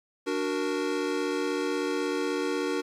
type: chord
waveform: square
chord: D augmented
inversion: none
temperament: equal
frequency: 293.7 / 370 / 466.2 Hz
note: D4 / F#4 / A#4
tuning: 0 / 0 / 0 cents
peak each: -32 dBFS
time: 0.26-2.82 s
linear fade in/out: 20 ms
effects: low-pass 7000 Hz 12 dB/octave + 10-bit